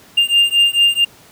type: beating tone pair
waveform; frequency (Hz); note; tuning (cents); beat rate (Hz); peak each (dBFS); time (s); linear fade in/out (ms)
triangle; 2800 / 2804.5; F7 / F7; +4 / +7; 4.5; -12; 0.17-1.05; 10
effects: pink hiss -45 dBFS RMS until 1.31 s + high-pass 100 Hz 12 dB/octave